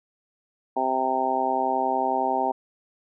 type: harmonic tone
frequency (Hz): 130.81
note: C3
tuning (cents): 0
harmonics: 2 / 3 / 4 / 5 / 6 / 7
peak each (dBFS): -32 / -31 / -33 / -29 / -25 / -27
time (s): 0.76-2.52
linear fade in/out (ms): 10
effects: none